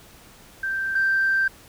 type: tone pair in turn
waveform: sine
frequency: 1568 / 1568 Hz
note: G6 / G6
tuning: 0 / 0 cents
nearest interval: unison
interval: 0 cents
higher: neither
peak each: -23 / -17 dBFS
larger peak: second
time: 0.63-0.95 / 0.95-1.48 s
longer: second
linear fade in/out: 5 ms
effects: tanh soft clip ceiling -13 dBFS + pink hiss -49 dBFS RMS until 1.68 s